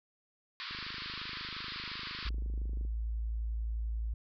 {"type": "band-pass noise", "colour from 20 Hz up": "white", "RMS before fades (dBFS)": -42, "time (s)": [0.6, 2.29], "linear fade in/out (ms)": 0, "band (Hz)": [1000, 4900], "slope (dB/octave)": 96}
{"type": "click train", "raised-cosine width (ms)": 3, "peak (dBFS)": -37, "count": 56, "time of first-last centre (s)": [0.71, 2.85], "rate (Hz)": 25.7}
{"type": "tone", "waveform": "sine", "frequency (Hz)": 55.7, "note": "A1", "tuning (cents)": 22, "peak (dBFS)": -32, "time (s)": [2.25, 4.14], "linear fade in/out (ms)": 5}
{"effects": []}